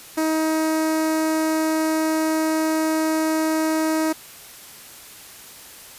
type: tone with notch filter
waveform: sawtooth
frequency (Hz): 316.2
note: D#4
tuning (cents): +28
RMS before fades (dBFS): -21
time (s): 0.17-4.13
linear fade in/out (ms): 10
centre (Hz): 3200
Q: 1.2
effects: white hiss -42 dBFS RMS until 5.98 s + resampled to 32000 Hz